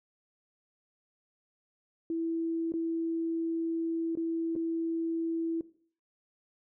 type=tone with dropouts; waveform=sine; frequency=329.6 Hz; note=E4; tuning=in tune; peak=-29 dBFS; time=2.1-5.61 s; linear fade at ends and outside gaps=2 ms; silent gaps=2.721-2.738 / 4.153-4.172 / 4.554-4.561 s; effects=noise-tail reverb RT60 0.5 s tail -18 dB re dry